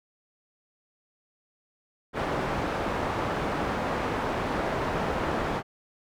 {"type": "low-pass noise", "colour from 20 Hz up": "white", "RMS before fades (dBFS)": -29, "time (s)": [2.13, 5.63], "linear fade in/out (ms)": 50, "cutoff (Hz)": 1000, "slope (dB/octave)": 12, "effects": []}